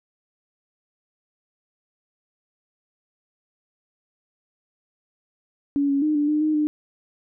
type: tone with pitch steps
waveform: sine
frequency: 283.3 / 278.6 / 305.1 / 293.2 / 302 / 308.5 / 301.2 Hz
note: C#4 / C#4 / D#4 / D4 / D4 / D#4 / D4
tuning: +38 / +9 / -34 / -3 / +48 / -15 / +44 cents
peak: -18 dBFS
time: 5.76-6.67 s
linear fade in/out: 0 ms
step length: 130 ms
effects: none